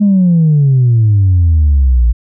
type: exponential sweep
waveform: sine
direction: down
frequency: 210 to 55.6 Hz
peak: -4 dBFS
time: 0-2.13 s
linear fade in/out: 20 ms
effects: tanh soft clip ceiling -3 dBFS